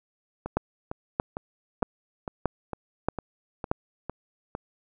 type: two click trains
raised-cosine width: 1 ms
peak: -9 / -18 dBFS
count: 6 / 10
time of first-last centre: 0.57-3.715 / 0.46-4.551 s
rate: 1.59 / 2.2 Hz
effects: none